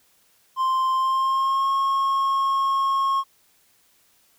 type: tone with pitch glide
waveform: triangle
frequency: 1046.5 to 1086.5 Hz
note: C6 to C#6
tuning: 0 to -35 cents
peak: -17 dBFS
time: 0.56-3.24 s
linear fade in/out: 50 ms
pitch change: +65 cents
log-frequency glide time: 0.94-1.71 s
effects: white hiss -61 dBFS RMS until 4.38 s